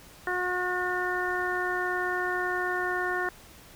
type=harmonic tone; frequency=361.9 Hz; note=F#4; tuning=38 cents flat; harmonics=1 / 2 / 3 / 4 / 5; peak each=-32 / -34 / -35 / -32 / -32 dBFS; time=0.27-3.29 s; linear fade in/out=2 ms; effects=pink hiss -51 dBFS RMS until 3.75 s